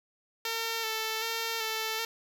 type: tone with vibrato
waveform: 5% pulse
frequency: 448.1 Hz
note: A4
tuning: 32 cents sharp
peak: -19 dBFS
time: 0.45-2.05 s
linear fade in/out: 2 ms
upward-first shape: square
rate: 1.3 Hz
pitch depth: 25 cents each way
effects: none